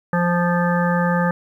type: harmonic tone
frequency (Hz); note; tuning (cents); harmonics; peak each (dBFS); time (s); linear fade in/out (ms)
174.61; F3; 0; 1 / 3 / 5 / 7 / 9 / 10; -18 / -23 / -25 / -26 / -28 / -28; 0.13-1.31; 2
effects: 9-bit